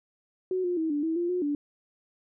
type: tone with pitch steps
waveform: sine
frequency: 370.7 / 355 / 321.1 / 292.4 / 323.8 / 346.7 / 360.6 / 290.5 Hz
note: F#4 / F4 / E4 / D4 / E4 / F4 / F#4 / D4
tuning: +3 / +28 / -45 / -7 / -31 / -13 / -45 / -19 cents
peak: -25 dBFS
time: 0.51-1.55 s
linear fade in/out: 2 ms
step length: 130 ms
effects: none